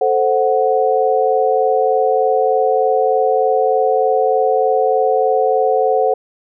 sine chord, F# diminished, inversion first, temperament equal, 440 / 523.3 / 740 Hz, A4 / C5 / F#5, 0 / 0 / 0 cents, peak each -16 dBFS, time 0.01-6.14 s, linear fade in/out 5 ms, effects none

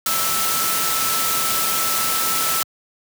sine tone in noise, 1318.5 Hz, E6, in tune, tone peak -25 dBFS, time 0.06-2.63 s, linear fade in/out 2 ms, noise white, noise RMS -21 dBFS, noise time 0.06-2.63 s, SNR -7 dB, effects high-pass 100 Hz 12 dB/octave

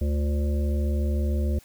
harmonic tone with a mistuned harmonic, 73.42 Hz, D2, in tune, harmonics 1 / 3 / 5 / 7 / 8, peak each -22 / -32 / -36 / -39 / -40 dBFS, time 0.01-1.59 s, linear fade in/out 5 ms, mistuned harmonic 5, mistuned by -66 cents, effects white hiss -55 dBFS RMS until 1.64 s

